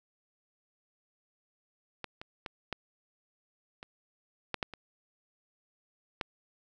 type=clicks; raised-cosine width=0.3 ms; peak=-21 / -26 / -22 / -18 / -27 / -15 / -15 / -27 / -16 dBFS; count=9; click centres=2.043 / 2.215 / 2.462 / 2.727 / 3.829 / 4.543 / 4.628 / 4.737 / 6.212 s; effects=none